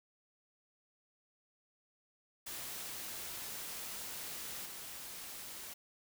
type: noise with level steps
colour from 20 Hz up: white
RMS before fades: -44 / -47 dBFS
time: 2.46-5.74 s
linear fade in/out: 10 ms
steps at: 4.65 s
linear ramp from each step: 10 ms
effects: none